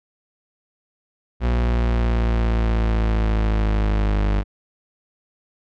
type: linear sweep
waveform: 40% pulse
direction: down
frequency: 60 to 50.5 Hz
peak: -16 dBFS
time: 1.4-4.44 s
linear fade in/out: 50 ms
effects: low-pass 3000 Hz 12 dB/octave